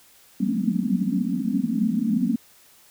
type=band-pass noise; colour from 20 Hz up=pink; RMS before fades=-23 dBFS; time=0.4-2.36 s; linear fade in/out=5 ms; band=180 to 270 Hz; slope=96 dB/octave; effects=white hiss -54 dBFS RMS until 2.9 s